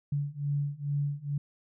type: beating tone pair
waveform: sine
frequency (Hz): 142.4 / 144.7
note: C#3 / D3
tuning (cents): +47 / -25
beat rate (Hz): 2.3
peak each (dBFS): -32 / -31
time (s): 0.12-1.38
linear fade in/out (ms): 5
effects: none